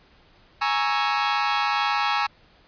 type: chord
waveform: sawtooth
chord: A# half-diminished seventh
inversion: third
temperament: equal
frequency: 830.6 / 932.3 / 1108.7 / 1318.5 Hz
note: G#5 / A#5 / C#6 / E6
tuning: 0 / 0 / 0 / 0 cents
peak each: -21 / -25 / -23 / -23 dBFS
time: 0.61-2.27 s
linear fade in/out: 10 ms
effects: pink hiss -56 dBFS RMS until 2.67 s + resampled to 11025 Hz